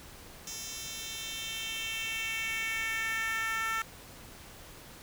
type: tone with high-pass filter sweep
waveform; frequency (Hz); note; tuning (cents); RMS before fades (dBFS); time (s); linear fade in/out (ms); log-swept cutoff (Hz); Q
10% pulse; 447.4; A4; +29; -35; 0.47-3.82; 2; 5000 to 1400; 2.8
effects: pink hiss -50 dBFS RMS until 5.02 s